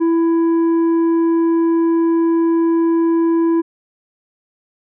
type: tone with tanh clipping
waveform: sine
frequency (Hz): 331.9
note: E4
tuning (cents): +12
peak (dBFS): -13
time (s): 0-3.62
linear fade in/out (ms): 20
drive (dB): 6
effects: none